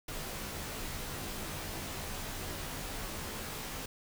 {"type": "noise with comb filter", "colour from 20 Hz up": "pink", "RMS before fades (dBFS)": -40, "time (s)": [0.08, 3.86], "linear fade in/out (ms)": 5, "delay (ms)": 17, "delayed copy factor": -1, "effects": []}